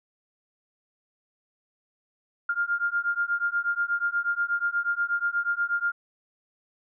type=beating tone pair; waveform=sine; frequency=1400 / 1408.3 Hz; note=F6 / F6; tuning=+4 / +14 cents; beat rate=8.3 Hz; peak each=-27 dBFS; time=2.49-5.92 s; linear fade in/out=5 ms; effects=none